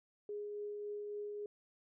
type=tone with tremolo; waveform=sine; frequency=414.3 Hz; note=G#4; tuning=4 cents flat; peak=-39 dBFS; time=0.29-1.46 s; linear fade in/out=2 ms; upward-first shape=triangle; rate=3.6 Hz; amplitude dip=25%; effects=none